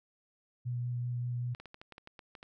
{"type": "tone with vibrato", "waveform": "sine", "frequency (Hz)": 122, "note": "B2", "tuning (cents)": -21, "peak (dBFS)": -32, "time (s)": [0.65, 1.55], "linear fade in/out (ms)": 20, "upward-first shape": "sine", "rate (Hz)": 5.2, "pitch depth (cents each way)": 10}
{"type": "clicks", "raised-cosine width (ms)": 0.3, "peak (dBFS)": -32, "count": 11, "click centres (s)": [1.549, 1.6, 1.657, 1.744, 1.815, 1.923, 1.981, 2.074, 2.192, 2.352, 2.429]}
{"effects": []}